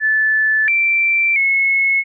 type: tone with pitch steps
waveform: sine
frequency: 1744 / 2346 / 2184 Hz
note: A6 / D7 / C#7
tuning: -16 / -2 / -26 cents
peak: -12 dBFS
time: 0-2.04 s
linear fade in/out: 50 ms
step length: 680 ms
effects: none

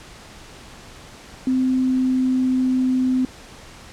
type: tone with pitch glide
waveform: sine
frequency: 258.3 to 256.5 Hz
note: C4 to C4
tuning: -22 to -34 cents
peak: -16 dBFS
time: 1.47-3.25 s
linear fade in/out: 2 ms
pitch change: -12 cents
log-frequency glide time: 1.6-3.08 s
effects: pink hiss -42 dBFS RMS until 3.92 s + low-pass 8000 Hz 12 dB/octave

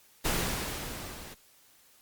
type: noise with level ramp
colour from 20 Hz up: pink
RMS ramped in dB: -28 to -46 dBFS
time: 0.24-1.35 s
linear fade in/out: 20 ms
effects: white hiss -61 dBFS RMS until 2.01 s + Opus 48 kbps

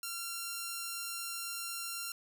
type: tone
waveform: 5% pulse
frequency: 1374 Hz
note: F6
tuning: 29 cents flat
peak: -26 dBFS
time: 0.03-2.12 s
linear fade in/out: 2 ms
effects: none

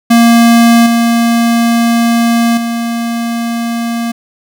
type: tone with level steps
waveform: square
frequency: 233.1 Hz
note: A#3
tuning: in tune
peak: -4 / -8 / -14 dBFS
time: 0.1-4.12 s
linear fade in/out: 10 ms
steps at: 0.86 / 2.57 s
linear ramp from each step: 5 ms
effects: none

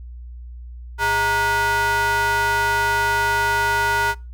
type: ring-modulated tone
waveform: square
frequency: 260 Hz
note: C4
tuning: 11 cents flat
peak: -15 dBFS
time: 0.98-4.15 s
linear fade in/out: 50 ms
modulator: 1190 Hz
effects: noise-tail reverb RT60 0.3 s tail -25 dB re dry + added 60 Hz sine -33 dBFS peak until 4.33 s

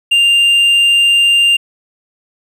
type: tone with hard clipping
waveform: sine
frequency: 2794 Hz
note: F7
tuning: in tune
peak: -8 dBFS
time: 0.11-1.57 s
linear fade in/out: 10 ms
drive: 3 dB
effects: none

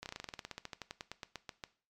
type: slowing click train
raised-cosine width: 0.2 ms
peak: -24 dBFS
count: 23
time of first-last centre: 0.03-1.638 s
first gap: 29 ms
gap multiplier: 1.08
effects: noise-tail reverb RT60 0.4 s tail -17 dB re dry + MP3 96 kbps

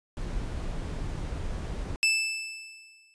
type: noise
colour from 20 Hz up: brown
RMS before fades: -33 dBFS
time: 0.17-1.96 s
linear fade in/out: 0 ms
type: tone with exponential decay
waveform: sawtooth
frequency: 2637 Hz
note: E7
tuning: in tune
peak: -16 dBFS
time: 2.03-3.14 s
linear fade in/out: 0 ms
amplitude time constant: 240 ms
effects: resampled to 22050 Hz

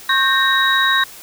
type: tone cluster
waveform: sine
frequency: 1085 / 1571 / 1845 / 3816 Hz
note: C#6 / G6 / A#6 / A#7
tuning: -37 / +3 / -18 / +40 cents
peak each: -18 dBFS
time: 0.09-1.04 s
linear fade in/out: 5 ms
effects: white hiss -38 dBFS RMS until 1.22 s

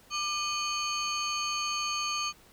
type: tone cluster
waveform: sine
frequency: 1194 / 2474 / 3044 / 4464 / 6440 Hz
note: D6 / D#7 / F#7 / C#8 / G8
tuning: +28 / -10 / +48 / +11 / +46 cents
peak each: -32 / -36 / -38 / -34 / -36 dBFS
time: 0.1-2.33 s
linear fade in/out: 50 ms
effects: tanh soft clip ceiling -22 dBFS + pink hiss -58 dBFS RMS until 2.52 s

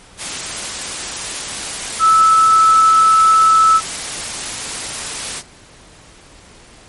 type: tone in noise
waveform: sine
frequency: 1308 Hz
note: E6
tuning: 14 cents flat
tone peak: -7 dBFS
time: 1.99-3.81 s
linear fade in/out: 50 ms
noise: white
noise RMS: -24 dBFS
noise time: 0.17-5.43 s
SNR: +14 dB
effects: pink hiss -43 dBFS RMS until 6.88 s + MP3 48 kbps

